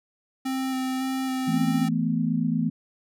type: tone with vibrato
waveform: square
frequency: 261.6 Hz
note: C4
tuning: in tune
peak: -26 dBFS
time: 0.45-1.89 s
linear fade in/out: 10 ms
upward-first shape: square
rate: 1.8 Hz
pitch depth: 11 cents each way
type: chord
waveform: sine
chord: E suspended fourth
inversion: none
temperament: equal with one note detuned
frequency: 164.81 / 220 / 248.4 Hz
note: E3 / A3 / B3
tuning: 0 / 0 / +10 cents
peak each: -26 dBFS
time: 1.47-2.7 s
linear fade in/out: 10 ms
effects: none